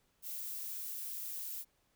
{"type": "noise", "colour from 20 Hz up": "violet", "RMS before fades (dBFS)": -42, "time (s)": [0.22, 1.65], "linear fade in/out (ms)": 50, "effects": ["pink hiss -75 dBFS RMS until 1.95 s"]}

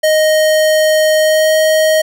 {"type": "tone with pitch glide", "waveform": "square", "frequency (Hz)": [622.3, 627.7], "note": ["D#5", "D#5"], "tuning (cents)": [0, 15], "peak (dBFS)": -9, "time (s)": [0.03, 2.02], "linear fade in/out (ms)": 10, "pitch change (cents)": 15, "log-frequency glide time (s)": [1.18, 1.55], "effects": []}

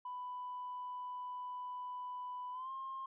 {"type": "tone with pitch glide", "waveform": "sine", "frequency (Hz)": [994, 1065.3], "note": ["B5", "C6"], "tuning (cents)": [11, 31], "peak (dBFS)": -40, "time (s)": [0.05, 3.06], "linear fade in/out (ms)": 5, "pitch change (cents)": 120, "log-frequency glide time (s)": [2.52, 2.71], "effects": ["tanh soft clip ceiling -37 dBFS"]}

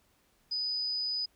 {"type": "tone", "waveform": "sine", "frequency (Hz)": 4981, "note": "D#8", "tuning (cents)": 1, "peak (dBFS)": -30, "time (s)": [0.51, 1.26], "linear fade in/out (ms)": 10, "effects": ["pink hiss -69 dBFS RMS until 1.35 s"]}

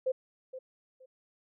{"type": "tone with echo", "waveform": "sine", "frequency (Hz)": 518, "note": "C5", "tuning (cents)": -17, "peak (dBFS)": -26, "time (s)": [0.06, 0.12], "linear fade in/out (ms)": 10, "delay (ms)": 470, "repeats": 2, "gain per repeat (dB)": -13, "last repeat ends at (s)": 1.06, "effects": []}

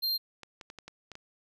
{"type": "tone", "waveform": "square", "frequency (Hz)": 4186, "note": "C8", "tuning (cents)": 0, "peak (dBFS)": -28, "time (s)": [0.02, 0.18], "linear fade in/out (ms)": 20}
{"type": "clicks", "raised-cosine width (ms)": 0.2, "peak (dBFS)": -27, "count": 7, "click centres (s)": [0.433, 0.612, 0.701, 0.787, 0.88, 1.117, 1.154]}
{"effects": []}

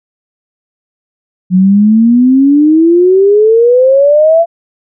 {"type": "exponential sweep", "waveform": "sine", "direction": "up", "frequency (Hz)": [180, 684], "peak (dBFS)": -3, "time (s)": [1.5, 4.46], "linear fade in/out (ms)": 50, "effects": []}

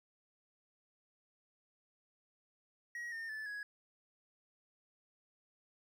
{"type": "tone with pitch steps", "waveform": "triangle", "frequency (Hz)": [1901, 1820.4, 1743.2, 1669.3], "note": ["A#6", "A#6", "A6", "G#6"], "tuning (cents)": [33, -42, -17, 8], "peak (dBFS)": -39, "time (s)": [2.95, 3.63], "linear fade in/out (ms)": 2, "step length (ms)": 170, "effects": []}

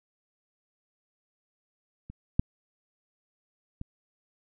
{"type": "clicks", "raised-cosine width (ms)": 5, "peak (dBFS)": [-29, -9, -24], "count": 3, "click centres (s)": [2.1, 2.395, 3.814], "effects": []}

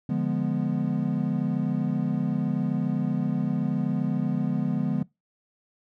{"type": "chord", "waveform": "triangle", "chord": "D diminished seventh", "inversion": "none", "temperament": "equal", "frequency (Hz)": [146.83, 174.61, 207.7, 246.9], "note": ["D3", "F3", "Ab3", "Cb4"], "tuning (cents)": [0, 0, 0, 0], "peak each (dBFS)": -27, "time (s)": [0.09, 5.03], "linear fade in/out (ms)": 5, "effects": ["noise-tail reverb RT60 0.2 s tail -22 dB re dry"]}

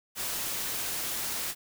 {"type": "noise", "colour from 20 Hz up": "white", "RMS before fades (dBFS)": -33, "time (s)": [0.15, 1.55], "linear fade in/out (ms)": 50, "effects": []}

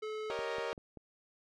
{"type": "tone", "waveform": "square", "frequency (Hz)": 431.4, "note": "A4", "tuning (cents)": -34, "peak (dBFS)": -38, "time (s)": [0.02, 0.32], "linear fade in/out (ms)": 10}
{"type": "chord", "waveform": "sawtooth", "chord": "Eb dominant seventh", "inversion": "first", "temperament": "equal", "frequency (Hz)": [392, 466.2, 554.4, 622.3], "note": ["G4", "Bb4", "Db5", "Eb5"], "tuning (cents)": [0, 0, 0, 0], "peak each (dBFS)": [-40, -34, -38, -38], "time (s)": [0.3, 0.73], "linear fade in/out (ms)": 0}
{"type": "click train", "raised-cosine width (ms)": 2, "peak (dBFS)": -35, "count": 4, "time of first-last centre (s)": [0.39, 0.973], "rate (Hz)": 5.15}
{"effects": ["low-pass 4000 Hz 12 dB/octave"]}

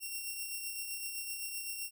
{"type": "tone with tremolo", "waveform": "5% pulse", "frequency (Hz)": 2733, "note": "F7", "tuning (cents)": -38, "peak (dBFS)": -27, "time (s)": [0, 1.91], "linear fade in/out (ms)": 50, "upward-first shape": "triangle", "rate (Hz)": 7.8, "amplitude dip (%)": 45, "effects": []}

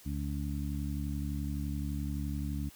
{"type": "harmonic tone", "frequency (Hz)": 71.7, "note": "D2", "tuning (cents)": -41, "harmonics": [1, 2, 3, 4], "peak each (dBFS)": [-35, -38, -40, -41], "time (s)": [0.05, 2.7], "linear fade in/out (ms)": 20, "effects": ["white hiss -56 dBFS RMS until 2.75 s"]}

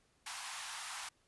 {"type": "high-pass noise", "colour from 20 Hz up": "pink", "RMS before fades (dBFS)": -44, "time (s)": [0.26, 1.09], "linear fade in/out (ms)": 5, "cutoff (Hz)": 790, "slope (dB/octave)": 48, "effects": ["pink hiss -73 dBFS RMS until 1.27 s", "resampled to 24000 Hz"]}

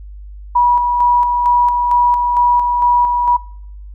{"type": "tone with tremolo", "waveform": "sine", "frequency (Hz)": 970, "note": "B5", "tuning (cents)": -31, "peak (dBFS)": -8, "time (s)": [0.55, 3.37], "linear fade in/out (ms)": 10, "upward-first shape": "square", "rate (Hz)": 2.2, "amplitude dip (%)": 35, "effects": ["noise-tail reverb RT60 0.7 s tail -25 dB re dry", "added 50 Hz sine -30 dBFS peak until 3.94 s"]}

